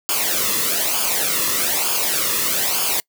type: noise with flanger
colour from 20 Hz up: white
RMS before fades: -20 dBFS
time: 0.09-3 s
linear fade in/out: 0 ms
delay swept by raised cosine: 0.51 to 1.33 ms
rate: 1.1 Hz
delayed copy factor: -0.7
effects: noise-tail reverb RT60 0.1 s tail -26 dB re dry